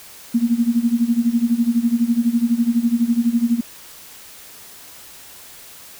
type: tone with tremolo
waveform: sine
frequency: 234.8 Hz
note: A#3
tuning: 13 cents sharp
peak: -11 dBFS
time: 0.34-3.61 s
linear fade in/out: 10 ms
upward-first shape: sine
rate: 12 Hz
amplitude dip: 85%
effects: white hiss -41 dBFS RMS until 5.99 s